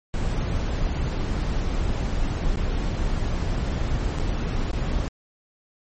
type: noise with dropouts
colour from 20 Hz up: brown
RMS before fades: -24 dBFS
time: 0.14-5.08 s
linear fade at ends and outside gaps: 0 ms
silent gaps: 2.559-2.571 / 4.186-4.198 / 4.714-4.732 / 4.925-4.929 s
effects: MP3 32 kbps